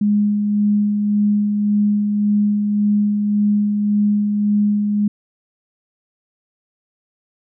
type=tone with tremolo; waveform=sine; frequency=207.1 Hz; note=G#3; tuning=5 cents flat; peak=-12 dBFS; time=0.01-5.08 s; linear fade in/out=5 ms; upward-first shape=sine; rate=1.8 Hz; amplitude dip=35%; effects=none